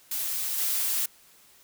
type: noise with level steps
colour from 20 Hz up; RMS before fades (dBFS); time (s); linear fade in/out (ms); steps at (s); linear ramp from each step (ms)
blue; -30 / -27; 0.11-1.06; 5; 0.58; 2
effects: white hiss -57 dBFS RMS until 1.63 s